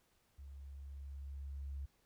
sine tone with level ramp, 69.3 Hz, C#2, in tune, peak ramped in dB -49 to -40 dBFS, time 0.38-1.86 s, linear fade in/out 10 ms, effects pink hiss -75 dBFS RMS until 2.05 s

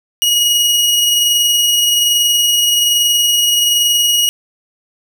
sawtooth tone with amplitude modulation, 2895 Hz, F#7, 38 cents flat, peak -6 dBFS, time 0.22-4.29 s, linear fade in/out 0 ms, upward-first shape sine, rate 21.2 Hz, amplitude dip 25%, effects none

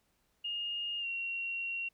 sine tone with pitch glide, 2841 to 2744 Hz, F7 to F7, +29 to -31 cents, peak -34 dBFS, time 0.44-1.89 s, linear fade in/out 10 ms, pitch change -60 cents, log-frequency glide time 0.99-1.07 s, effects pink hiss -75 dBFS RMS until 1.93 s

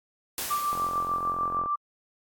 white noise with exponential decay, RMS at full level -30 dBFS, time 0.38-1.58 s, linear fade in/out 1 ms, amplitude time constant 260 ms
sine tone with tremolo, 1174.7 Hz, D6, in tune, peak -23 dBFS, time 0.5-1.76 s, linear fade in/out 10 ms, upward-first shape triangle, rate 6.7 Hz, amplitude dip 55%
click train, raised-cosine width 1 ms, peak -23 dBFS, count 42, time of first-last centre 0.73-1.66 s, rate 44.1 Hz
effects AAC 64 kbps

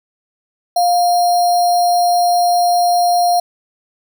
sine tone with sample-and-hold, 705 Hz, F5, 16 cents sharp, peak -10 dBFS, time 0.76-3.4 s, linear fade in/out 5 ms, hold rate 4900 Hz, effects none

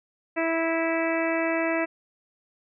harmonic tone, 328.1 Hz, E4, 8 cents flat, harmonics 1 / 2 / 3 / 4 / 5 / 6 / 7 / 8, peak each -27 / -27 / -35 / -36 / -35 / -32 / -35 / -36 dBFS, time 0.36-1.86 s, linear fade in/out 20 ms, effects none

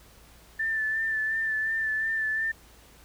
sine tone with vibrato, 1768 Hz, A6, 8 cents sharp, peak -25 dBFS, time 0.59-2.52 s, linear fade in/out 10 ms, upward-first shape sine, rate 2.8 Hz, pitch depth 27 cents each way, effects added 57 Hz sine -56 dBFS peak until 3.04 s + pink hiss -55 dBFS RMS until 3.04 s

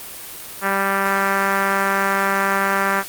5% pulse tone with low-pass filter, 196 Hz, G3, in tune, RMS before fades -19 dBFS, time 0.61-3.04 s, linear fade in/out 50 ms, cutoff 1600 Hz, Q 1.9, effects white hiss -34 dBFS RMS until 3.08 s + Opus 32 kbps

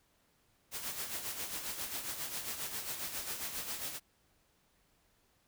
white noise with tremolo, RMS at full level -38 dBFS, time 0.71-4 s, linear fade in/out 50 ms, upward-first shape sine, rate 7.4 Hz, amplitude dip 55%, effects pink hiss -72 dBFS RMS until 5.47 s

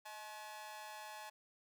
sawtooth tone with amplitude modulation, 854 Hz, G#5, 48 cents sharp, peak -40 dBFS, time 0.05-1.3 s, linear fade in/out 10 ms, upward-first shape sine, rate 225 Hz, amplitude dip 95%, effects none

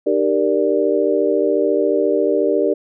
sine chord, Eb major seventh, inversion none, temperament equal with one note detuned, 303.8 / 392 / 466.2 / 587.3 Hz, Eb4 / G4 / Bb4 / D5, -41 / 0 / 0 / 0 cents, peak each -21 / -18 / -19 / -20 dBFS, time 0.06-2.74 s, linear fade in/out 10 ms, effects none

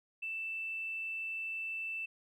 triangle tone with tanh clipping, 2654 Hz, E7, 11 cents sharp, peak -36 dBFS, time 0.22-2.06 s, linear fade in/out 10 ms, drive 3 dB, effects none

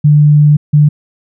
sine tone pair in turn, 148.5 / 148.5 Hz, D3 / D3, +20 / +20 cents, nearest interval unison, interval 0 cents, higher neither, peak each -3 dBFS, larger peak neither, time 0.04-0.57 / 0.73-0.89 s, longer first, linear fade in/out 10 ms, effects none

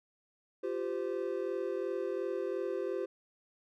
triangle chord, F suspended second, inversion none, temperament equal with one note detuned, 349.2 / 392 / 515.2 Hz, F4 / G4 / C5, 0 / 0 / -27 cents, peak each -36 / -34 / -36 dBFS, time 0.63-3.06 s, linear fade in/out 10 ms, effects none

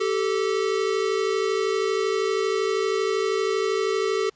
square tone pair together, 387.3 / 440 Hz, G4 / A4, -21 / 0 cents, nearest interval major second, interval 221 cents, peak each -25 dBFS, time 0-4.3 s, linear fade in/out 10 ms, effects pink hiss -62 dBFS RMS until 4.35 s + resampled to 16000 Hz

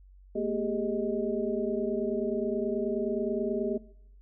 sine tone cluster, 219.8 / 240 / 392.7 / 422.1 / 623 Hz, A3 / B3 / G4 / G#4 / D#5, -2 / -49 / +3 / +28 / +2 cents, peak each -36 / -35 / -31 / -34 / -35 dBFS, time 0.35-3.78 s, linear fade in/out 10 ms, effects noise-tail reverb RT60 0.7 s tail -20 dB re dry + added 47 Hz sine -51 dBFS peak until 4.21 s

